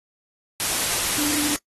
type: tone in noise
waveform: sine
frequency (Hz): 295.2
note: D4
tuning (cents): +9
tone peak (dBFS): -26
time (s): 1.18-1.55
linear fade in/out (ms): 0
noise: white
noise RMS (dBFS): -23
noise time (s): 0.6-1.56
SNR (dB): -6
effects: noise-tail reverb RT60 0.1 s tail -22 dB re dry + AAC 32 kbps